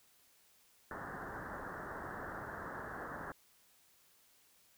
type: low-pass noise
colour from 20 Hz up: white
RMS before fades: -45 dBFS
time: 0.91-3.32 s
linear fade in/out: 2 ms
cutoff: 1800 Hz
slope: 96 dB/octave
effects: white hiss -68 dBFS RMS until 4.77 s